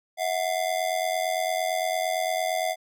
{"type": "ring-modulated tone", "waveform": "square", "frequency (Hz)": 691, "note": "F5", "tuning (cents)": -19, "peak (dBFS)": -22, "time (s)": [0.17, 2.76], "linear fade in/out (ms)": 50, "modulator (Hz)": 44.4, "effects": []}